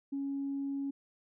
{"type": "tone", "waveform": "sine", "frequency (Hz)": 277.2, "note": "C#4", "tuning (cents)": 0, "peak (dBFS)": -32, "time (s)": [0.12, 0.91], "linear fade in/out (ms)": 10, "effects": ["tanh soft clip ceiling -28 dBFS"]}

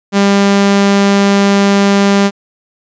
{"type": "tone", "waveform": "sawtooth", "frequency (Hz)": 199.4, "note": "G3", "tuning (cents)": 30, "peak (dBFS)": -3, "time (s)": [0.12, 2.31], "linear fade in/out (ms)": 50, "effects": ["resampled to 16000 Hz"]}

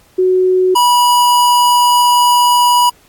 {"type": "tone pair in turn", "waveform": ["sine", "square"], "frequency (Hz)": [370, 974.7], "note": ["F#4", "B5"], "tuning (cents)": [0, -23], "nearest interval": "octave + perfect fourth", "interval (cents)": 1677, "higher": "second", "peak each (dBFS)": -8, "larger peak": "neither", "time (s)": [[0.18, 0.75], [0.75, 2.9]], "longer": "second", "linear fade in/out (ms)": 10, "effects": ["pink hiss -49 dBFS RMS until 3.08 s", "AAC 64 kbps"]}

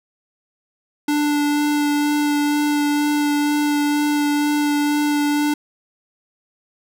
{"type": "tone with vibrato", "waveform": "square", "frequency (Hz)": 293.7, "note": "D4", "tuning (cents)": 0, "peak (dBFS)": -17, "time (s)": [1.08, 5.54], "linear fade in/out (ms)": 5, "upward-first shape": "sine", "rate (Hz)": 2.1, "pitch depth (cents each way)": 10, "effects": []}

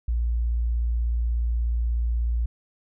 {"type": "tone", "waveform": "sine", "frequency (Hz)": 58.27, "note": "A#1", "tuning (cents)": 0, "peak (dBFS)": -21, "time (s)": [0.08, 2.46], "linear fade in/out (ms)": 5, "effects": []}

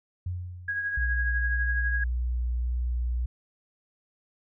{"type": "tone with exponential decay", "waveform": "sine", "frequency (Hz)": 89.4, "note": "F2", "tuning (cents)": 41, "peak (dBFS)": -27, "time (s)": [0.26, 1.32], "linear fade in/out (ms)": 5, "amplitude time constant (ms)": 230}
{"type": "tone with tremolo", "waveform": "sine", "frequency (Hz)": 1648, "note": "G#6", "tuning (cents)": -14, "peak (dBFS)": -25, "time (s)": [0.68, 2.04], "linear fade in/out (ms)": 5, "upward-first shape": "triangle", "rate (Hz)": 12, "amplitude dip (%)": 50}
{"type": "tone with vibrato", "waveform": "sine", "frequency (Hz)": 60.6, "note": "B1", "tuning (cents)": -32, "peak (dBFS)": -25, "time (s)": [0.97, 3.26], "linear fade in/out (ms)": 5, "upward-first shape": "square", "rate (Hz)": 1.8, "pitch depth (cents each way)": 8}
{"effects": []}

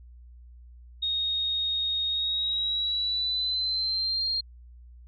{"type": "tone with pitch glide", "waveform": "sine", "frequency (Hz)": [3729, 4210], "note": ["A#7", "C8"], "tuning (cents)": [0, 10], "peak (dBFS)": -25, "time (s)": [1.02, 4.41], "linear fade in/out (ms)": 10, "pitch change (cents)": 210, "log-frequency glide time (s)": [2.08, 4.28], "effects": ["added 60 Hz sine -46 dBFS peak until 5.07 s"]}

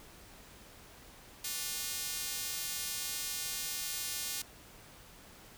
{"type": "tone with high-pass filter", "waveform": "square", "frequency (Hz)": 163.6, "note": "E3", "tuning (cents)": -13, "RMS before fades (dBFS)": -38, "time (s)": [1.44, 4.42], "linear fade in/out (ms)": 5, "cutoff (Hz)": 4600, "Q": 0.57, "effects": ["pink hiss -55 dBFS RMS until 5.57 s"]}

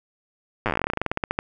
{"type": "slowing click train", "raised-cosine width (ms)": 0.5, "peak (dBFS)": -8, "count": 24, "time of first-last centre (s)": [0.66, 1.389], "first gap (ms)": 8, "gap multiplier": 1.11, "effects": []}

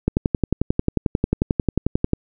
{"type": "click train", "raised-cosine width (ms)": 3, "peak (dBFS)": -4, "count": 24, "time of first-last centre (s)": [0.08, 2.134], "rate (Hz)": 11.2, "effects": []}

